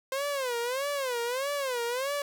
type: tone with vibrato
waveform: sawtooth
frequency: 520 Hz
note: C5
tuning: 11 cents flat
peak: -25 dBFS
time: 0.12-2.22 s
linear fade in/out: 2 ms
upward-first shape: sine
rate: 1.6 Hz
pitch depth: 180 cents each way
effects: none